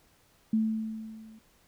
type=tone with level ramp; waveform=sine; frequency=220 Hz; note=A3; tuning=in tune; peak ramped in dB=-21 to -49 dBFS; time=0.53-1.39 s; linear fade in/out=5 ms; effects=pink hiss -64 dBFS RMS until 1.67 s